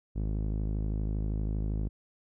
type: tone with low-pass filter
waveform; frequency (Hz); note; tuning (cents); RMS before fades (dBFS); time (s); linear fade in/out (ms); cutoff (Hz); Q
sawtooth; 52.6; G#1; +23; -31; 0.15-1.89; 20; 300; 0.8
effects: none